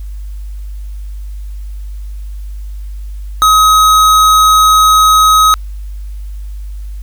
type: tone with hard clipping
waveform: sine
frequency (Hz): 1268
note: D#6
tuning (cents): +32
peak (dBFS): -6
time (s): 3.42-5.54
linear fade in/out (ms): 0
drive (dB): 17
effects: added 50 Hz sine -21 dBFS peak until 7.02 s + white hiss -49 dBFS RMS until 7.02 s

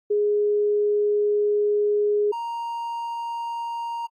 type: tone pair in turn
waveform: sine / triangle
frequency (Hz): 415.3 / 933.4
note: G#4 / A#5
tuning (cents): 0 / +2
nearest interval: octave + major second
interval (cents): 1402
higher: second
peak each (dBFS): -18 / -25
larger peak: first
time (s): 0.1-2.32 / 2.32-4.07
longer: first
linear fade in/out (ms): 10
effects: AAC 48 kbps

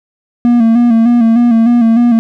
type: tone with vibrato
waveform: triangle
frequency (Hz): 233.1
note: A#3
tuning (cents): 0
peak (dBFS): -3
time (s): 0.45-2.19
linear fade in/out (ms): 0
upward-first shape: square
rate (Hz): 3.3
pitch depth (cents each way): 48
effects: none

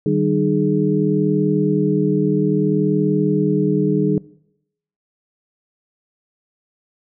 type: tone cluster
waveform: sine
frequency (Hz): 152.9 / 193.5 / 304 / 418.6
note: D#3 / G3 / D#4 / G#4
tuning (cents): -30 / -22 / -40 / +14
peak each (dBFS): -20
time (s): 0.06-4.18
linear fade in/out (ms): 2
effects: noise-tail reverb RT60 0.8 s tail -22 dB re dry

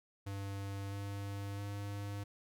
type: tone with pitch steps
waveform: square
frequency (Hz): 99 / 100.09 / 101.2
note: G2 / G2 / G#2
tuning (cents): +18 / +37 / -44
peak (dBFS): -40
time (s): 0.26-2.24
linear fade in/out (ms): 10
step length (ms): 660
effects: none

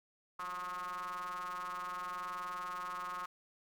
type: ring-modulated tone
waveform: square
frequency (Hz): 90.8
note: F#2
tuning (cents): -32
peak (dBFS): -37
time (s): 0.39-3.26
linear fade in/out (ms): 5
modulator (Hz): 1170
effects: 12-bit

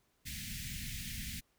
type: band-stop noise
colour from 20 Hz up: pink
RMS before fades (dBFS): -42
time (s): 0.25-1.41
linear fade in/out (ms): 20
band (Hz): 240 to 1800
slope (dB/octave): 48
effects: pink hiss -75 dBFS RMS until 1.58 s

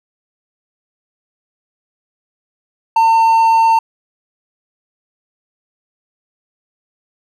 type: tone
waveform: triangle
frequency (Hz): 904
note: A5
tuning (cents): +47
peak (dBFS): -6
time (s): 2.96-3.79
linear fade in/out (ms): 5
effects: none

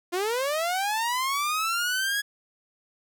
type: linear sweep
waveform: sawtooth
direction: up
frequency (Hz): 340.6 to 1678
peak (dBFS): -21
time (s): 0.12-2.22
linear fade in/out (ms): 20
effects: none

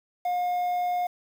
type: tone with quantisation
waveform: triangle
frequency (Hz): 715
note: F5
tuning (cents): +41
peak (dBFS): -22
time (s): 0.25-1.07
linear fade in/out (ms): 5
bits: 8
effects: none

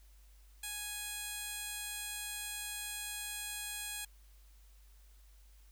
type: tone with band-pass filter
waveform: 15% pulse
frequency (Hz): 830.6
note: G#5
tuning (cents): 0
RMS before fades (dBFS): -42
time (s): 0.63-4.05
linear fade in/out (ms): 5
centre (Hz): 9900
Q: 0.76
effects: added 50 Hz sine -57 dBFS peak until 5.71 s + white hiss -69 dBFS RMS until 5.71 s

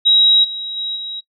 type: tone with level steps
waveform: sine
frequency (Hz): 3835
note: A#7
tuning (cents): +48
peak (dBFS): -8 / -23 / -20 / -24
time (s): 0.05-1.21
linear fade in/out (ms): 20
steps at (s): 0.43 / 0.76 / 0.95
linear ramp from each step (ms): 20
effects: noise-tail reverb RT60 0.1 s tail -21 dB re dry

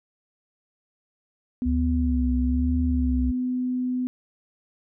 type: tone with pitch glide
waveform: sine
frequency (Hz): 249.2 to 251.7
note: B3 to B3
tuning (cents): +16 to +33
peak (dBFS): -23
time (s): 1.62-4.07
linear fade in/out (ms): 0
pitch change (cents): +17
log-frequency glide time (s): 2.37-2.77
type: tone with vibrato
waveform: sine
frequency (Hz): 70.5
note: C#2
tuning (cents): +30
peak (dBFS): -22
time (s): 1.65-3.32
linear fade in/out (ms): 20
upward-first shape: sine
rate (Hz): 1.1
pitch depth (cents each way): 120
effects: none

